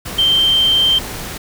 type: tone in noise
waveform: sine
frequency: 3136 Hz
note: G7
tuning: in tune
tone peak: -10 dBFS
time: 0.18-0.99 s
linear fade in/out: 10 ms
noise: pink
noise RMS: -27 dBFS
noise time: 0.05-1.38 s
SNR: +14 dB
effects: none